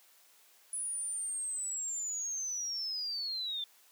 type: linear sweep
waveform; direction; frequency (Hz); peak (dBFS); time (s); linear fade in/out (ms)
sine; down; 9956 to 3520; -34; 0.73-3.64; 2
effects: white hiss -63 dBFS RMS until 3.91 s + high-pass 400 Hz 12 dB/octave